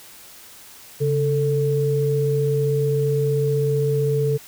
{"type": "tone pair together", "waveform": "sine", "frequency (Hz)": [139.28, 442.2], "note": ["C#3", "A4"], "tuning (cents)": [9, 9], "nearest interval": "octave + minor sixth", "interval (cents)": 2000, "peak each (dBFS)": -20, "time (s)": [1, 4.38], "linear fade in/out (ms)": 20, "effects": ["white hiss -44 dBFS RMS until 4.47 s"]}